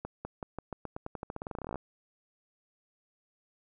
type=accelerating click train; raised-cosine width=1 ms; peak=-23 dBFS; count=25; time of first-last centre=0.05-1.757 s; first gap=200 ms; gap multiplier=0.89; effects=none